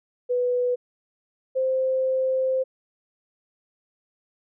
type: tone pair in turn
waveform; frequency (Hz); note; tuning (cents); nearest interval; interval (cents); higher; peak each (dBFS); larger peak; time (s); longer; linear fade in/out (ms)
sine; 493.9 / 522.1; B4 / C5; 0 / -4; minor second; 96; second; -20; neither; 0.29-0.76 / 1.55-2.64; second; 20
effects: none